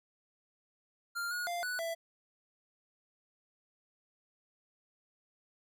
square tone with pitch steps, 1395 / 1446 / 696 / 1481 / 665 Hz, F6 / F#6 / F5 / F#6 / E5, -2 / -40 / -6 / +1 / +15 cents, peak -35 dBFS, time 1.15-1.95 s, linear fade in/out 20 ms, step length 160 ms, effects none

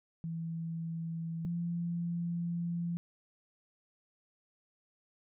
sine tone pair in turn, 164.81 / 171.23 Hz, E3 / F3, 0 / -34 cents, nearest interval minor second, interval 66 cents, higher second, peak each -35 / -32 dBFS, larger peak second, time 0.24-1.45 / 1.45-2.97 s, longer second, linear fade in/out 0 ms, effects none

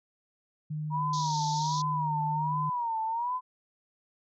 sine tone, 152.5 Hz, D#3, 34 cents flat, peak -31 dBFS, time 0.7-2.7 s, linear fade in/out 10 ms
sine tone with vibrato, 947 Hz, A#5, 27 cents sharp, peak -28 dBFS, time 0.9-3.41 s, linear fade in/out 50 ms, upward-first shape sine, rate 1.3 Hz, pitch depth 120 cents each way
white band-pass noise, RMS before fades -39 dBFS, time 1.13-1.82 s, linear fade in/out 5 ms, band 3500 to 6600 Hz, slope 96 dB/octave
effects none

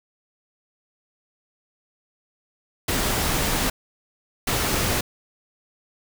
pink noise bursts at uneven times, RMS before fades -23 dBFS, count 2, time 2.88-3.7 / 4.47-5.01 s, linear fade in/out 5 ms, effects none

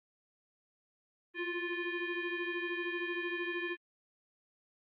sine tone with frequency modulation, 1046.5 Hz, C6, in tune, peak -34 dBFS, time 1.34-3.77 s, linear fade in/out 50 ms, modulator 702 Hz, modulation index 2.2, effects Opus 32 kbps

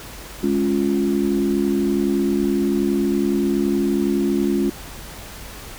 sine chord, Db major, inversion second, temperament equal, 207.7 / 277.2 / 349.2 Hz, Ab3 / Db4 / F4, 0 / 0 / 0 cents, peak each -21 dBFS, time 0.43-4.7 s, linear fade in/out 5 ms, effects added 50 Hz sine -43 dBFS peak until 5.78 s + pink hiss -37 dBFS RMS until 5.78 s

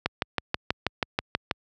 click train, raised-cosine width 0.3 ms, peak -7 dBFS, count 10, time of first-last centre 0.06-1.512 s, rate 6.2 Hz, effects high-pass 60 Hz 12 dB/octave

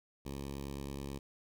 10% pulse tone with notch filter, 69.3 Hz, C#2, in tune, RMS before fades -42 dBFS, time 0.25-1.19 s, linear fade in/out 10 ms, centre 1500 Hz, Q 1.2, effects none

